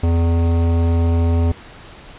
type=tone with hard clipping; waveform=sine; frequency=84 Hz; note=E2; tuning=33 cents sharp; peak=-15 dBFS; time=0.03-1.52 s; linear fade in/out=5 ms; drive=16 dB; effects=pink hiss -40 dBFS RMS until 2.18 s + resampled to 8000 Hz